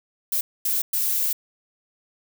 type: noise bursts at uneven times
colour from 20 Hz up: violet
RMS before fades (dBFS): -23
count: 3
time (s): 0.32-0.41 / 0.65-0.82 / 0.93-1.33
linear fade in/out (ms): 5
effects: none